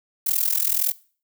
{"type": "noise with amplitude modulation", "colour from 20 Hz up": "violet", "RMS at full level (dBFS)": -18, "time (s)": [0.26, 0.92], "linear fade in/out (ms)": 10, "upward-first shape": "sine", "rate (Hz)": 41.5, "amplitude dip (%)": 90, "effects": ["noise-tail reverb RT60 0.4 s tail -20 dB re dry"]}